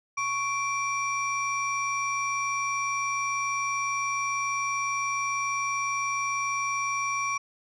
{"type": "tone cluster", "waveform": "sine", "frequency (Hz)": [1109, 2344, 5710], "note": ["C#6", "D7", "F8"], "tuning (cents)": [0, -4, 37], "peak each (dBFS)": [-27, -29, -35], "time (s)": [0.17, 7.38], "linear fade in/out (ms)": 10, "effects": ["tanh soft clip ceiling -21 dBFS"]}